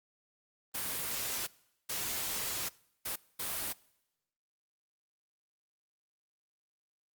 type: noise bursts at uneven times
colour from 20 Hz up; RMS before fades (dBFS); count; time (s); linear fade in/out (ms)
white; -36; 4; 0.74-1.47 / 1.89-2.69 / 3.05-3.16 / 3.39-3.73; 10
effects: noise-tail reverb RT60 0.9 s tail -23 dB re dry + Opus 32 kbps